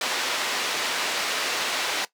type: band-pass noise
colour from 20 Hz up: white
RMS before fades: -27 dBFS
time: 0.01-2.05 s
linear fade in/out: 2 ms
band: 360 to 4100 Hz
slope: 12 dB/octave
effects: noise-tail reverb RT60 0.1 s tail -17 dB re dry